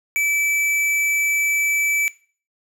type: tone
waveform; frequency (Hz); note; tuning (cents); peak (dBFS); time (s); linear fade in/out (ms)
square; 2310; D7; -29; -18; 0.16-2.08; 0
effects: noise-tail reverb RT60 0.4 s tail -18 dB re dry